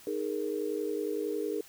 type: chord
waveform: sine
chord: D# suspended fourth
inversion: none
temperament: equal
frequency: 311.1 / 415.3 / 466.2 Hz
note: D#4 / G#4 / A#4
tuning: 0 / 0 / 0 cents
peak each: -36 / -33 / -35 dBFS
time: 0.07-1.61 s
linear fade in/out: 2 ms
effects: white hiss -54 dBFS RMS until 1.68 s